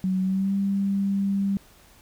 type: tone with pitch glide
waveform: sine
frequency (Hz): 187.2 to 197.42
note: F#3 to G3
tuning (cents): +20 to +13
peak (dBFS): -21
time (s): 0.04-1.57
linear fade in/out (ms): 0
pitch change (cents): +93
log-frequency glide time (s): 0.22-0.55
effects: pink hiss -54 dBFS RMS until 2.01 s